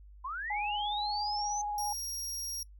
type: linear sweep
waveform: sine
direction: up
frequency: 977 to 6272 Hz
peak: -35 dBFS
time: 0.24-1.62 s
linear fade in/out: 10 ms
type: tone with vibrato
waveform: sine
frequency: 830.6 Hz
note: G#5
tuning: in tune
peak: -32 dBFS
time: 0.5-1.93 s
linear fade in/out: 5 ms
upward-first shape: sine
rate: 17 Hz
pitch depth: 19 cents each way
type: tone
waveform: 25% pulse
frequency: 5620 Hz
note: F8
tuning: 10 cents sharp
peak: -31 dBFS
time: 1.78-2.63 s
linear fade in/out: 2 ms
effects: noise-tail reverb RT60 0.1 s tail -23 dB re dry + added 50 Hz sine -50 dBFS peak until 2.79 s